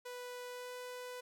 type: tone with pitch glide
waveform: sawtooth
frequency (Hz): 493.9 to 497.3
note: B4 to B4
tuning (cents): 0 to +12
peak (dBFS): -40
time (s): 0.05-1.21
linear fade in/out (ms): 10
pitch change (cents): +12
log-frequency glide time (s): 0.49-0.73
effects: none

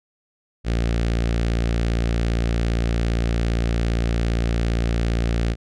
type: tone with notch filter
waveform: sawtooth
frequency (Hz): 57.5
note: A#1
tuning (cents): -23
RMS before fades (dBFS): -21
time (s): 0.64-5.56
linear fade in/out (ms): 50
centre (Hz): 970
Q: 1.6
effects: low-pass 6000 Hz 12 dB/octave

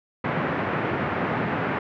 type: band-pass noise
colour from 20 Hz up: pink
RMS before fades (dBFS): -26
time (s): 0.24-1.79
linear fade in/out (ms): 5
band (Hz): 120 to 2100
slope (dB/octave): 24
effects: none

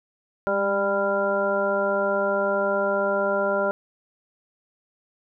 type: harmonic tone with a mistuned harmonic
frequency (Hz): 198.3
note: G3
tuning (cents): +20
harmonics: 1 / 2 / 3 / 4 / 5 / 7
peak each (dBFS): -32 / -28 / -23 / -33 / -31 / -27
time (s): 0.47-3.71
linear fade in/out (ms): 0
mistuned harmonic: 1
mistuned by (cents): +31
effects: none

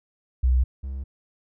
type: tone pair in turn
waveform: sine / triangle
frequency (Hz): 63.1 / 67.05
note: B1 / C2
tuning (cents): +38 / +43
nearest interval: minor second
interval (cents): 105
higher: second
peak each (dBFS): -16 / -27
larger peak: first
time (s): 0.43-0.64 / 0.83-1.04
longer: neither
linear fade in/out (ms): 10
effects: none

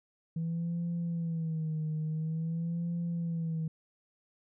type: tone with vibrato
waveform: sine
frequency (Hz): 163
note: E3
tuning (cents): -19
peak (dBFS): -29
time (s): 0.36-3.68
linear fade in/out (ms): 5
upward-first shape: sine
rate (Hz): 0.48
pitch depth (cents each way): 84
effects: tanh soft clip ceiling -28 dBFS

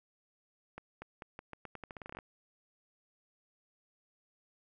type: accelerating click train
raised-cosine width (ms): 0.5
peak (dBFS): -29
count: 17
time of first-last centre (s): 0.78-2.188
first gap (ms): 240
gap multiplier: 0.84
effects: none

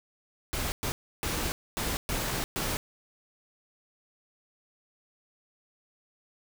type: noise bursts at uneven times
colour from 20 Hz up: pink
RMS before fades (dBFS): -31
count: 6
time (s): 0.53-0.72 / 0.83-0.92 / 1.23-1.52 / 1.77-1.97 / 2.09-2.44 / 2.56-2.77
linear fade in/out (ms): 0
effects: none

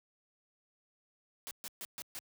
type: noise bursts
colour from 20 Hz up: white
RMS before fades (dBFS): -43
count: 5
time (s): 1.47-2.19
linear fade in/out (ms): 0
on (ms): 40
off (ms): 130
effects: high-pass 80 Hz 12 dB/octave

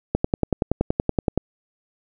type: click train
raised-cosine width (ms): 2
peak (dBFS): -5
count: 14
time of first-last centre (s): 0.15-1.376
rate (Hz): 10.6
effects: none

